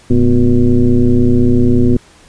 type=tone with frequency modulation; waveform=sine; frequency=131.1 Hz; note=C3; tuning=4 cents sharp; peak=-6 dBFS; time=0.1-1.97 s; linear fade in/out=5 ms; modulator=116 Hz; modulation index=1.9; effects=pink hiss -44 dBFS RMS until 2.28 s + resampled to 22050 Hz